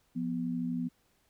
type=tone pair together; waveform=sine; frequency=174.58 / 246.9 Hz; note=F3 / B3; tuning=0 / 0 cents; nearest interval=tritone; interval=600 cents; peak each=-35 / -32 dBFS; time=0.15-0.89 s; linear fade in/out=20 ms; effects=pink hiss -71 dBFS RMS until 1.29 s